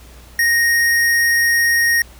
square tone, 1864.7 Hz, A#6, in tune, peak -13 dBFS, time 0.39-2.02 s, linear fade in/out 2 ms, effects added 60 Hz sine -40 dBFS peak until 2.19 s + pink hiss -45 dBFS RMS until 2.19 s

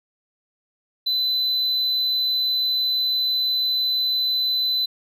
triangle tone, 4017 Hz, B7, 29 cents sharp, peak -18 dBFS, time 1.06-4.86 s, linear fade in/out 10 ms, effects none

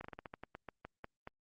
slowing click train, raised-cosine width 0.5 ms, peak -30 dBFS, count 13, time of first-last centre 0.01-1.274 s, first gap 34 ms, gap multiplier 1.19, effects Opus 48 kbps

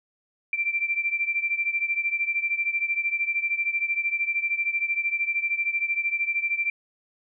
sine beating tone pair, 2349 / 2362 Hz, D7 / D7, 0 / +9 cents, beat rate 13 Hz, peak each -25 / -28 dBFS, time 0.53-6.7 s, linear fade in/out 2 ms, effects none

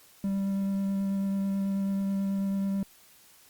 triangle tone with vibrato, 196 Hz, G3, in tune, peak -24 dBFS, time 0.24-2.83 s, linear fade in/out 2 ms, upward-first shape sine, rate 9.2 Hz, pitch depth 9 cents each way, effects white hiss -57 dBFS RMS until 3.49 s + Opus 48 kbps

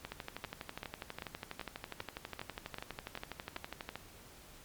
two click trains, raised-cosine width 0.3 ms, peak -24 / -24 dBFS, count 11 / 47, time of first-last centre 0.05-3.956 / 0.12-3.89 s, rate 2.56 / 12.2 Hz, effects pink hiss -56 dBFS RMS until 4.64 s + MP3 96 kbps

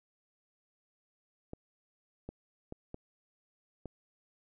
clicks, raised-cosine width 2 ms, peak -28 dBFS, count 5, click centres 1.534 / 2.29 / 2.724 / 2.944 / 3.857 s, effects none

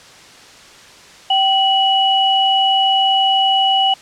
sine tone pair together, 773.9 / 2933 Hz, G5 / F#7, -22 / -16 cents, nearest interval octave + major seventh, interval 2306 cents, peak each -14 dBFS, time 1.3-3.94 s, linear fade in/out 5 ms, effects white hiss -41 dBFS RMS until 4.01 s + low-pass 6000 Hz 12 dB/octave

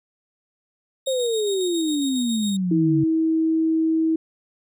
25% pulse tone with tremolo, 3729 Hz, A#7, in tune, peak -24 dBFS, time 1.06-2.57 s, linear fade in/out 10 ms, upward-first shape square, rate 7.3 Hz, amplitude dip 30%
sine exponential sweep, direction down, 540 to 139.3 Hz, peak -20 dBFS, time 1.07-3.04 s, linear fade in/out 5 ms
sine tone, 321.6 Hz, E4, 43 cents flat, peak -17 dBFS, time 2.71-4.16 s, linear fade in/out 5 ms
effects none

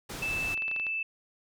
pink low-pass noise, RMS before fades -39 dBFS, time 0.09-0.55 s, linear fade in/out 10 ms, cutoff 12000 Hz, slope 12 dB/octave
sine tone, 2637 Hz, E7, in tune, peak -29 dBFS, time 0.22-1.03 s, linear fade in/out 5 ms
clicks, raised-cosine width 0.3 ms, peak -26 dBFS, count 7, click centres 0.576 / 0.622 / 0.681 / 0.714 / 0.763 / 0.798 / 0.867 s
effects none

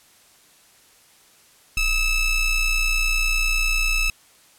45% pulse ring-modulated tone, 1300 Hz, E6, 24 cents flat, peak -15 dBFS, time 1.77-4.1 s, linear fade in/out 2 ms, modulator 1330 Hz, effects white hiss -54 dBFS RMS until 4.58 s + low-pass 12000 Hz 12 dB/octave

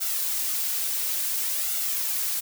blue noise with flanger, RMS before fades -27 dBFS, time 0-2.41 s, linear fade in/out 20 ms, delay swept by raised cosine 1.4 to 4.4 ms, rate 0.57 Hz, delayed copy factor +0.55, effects none

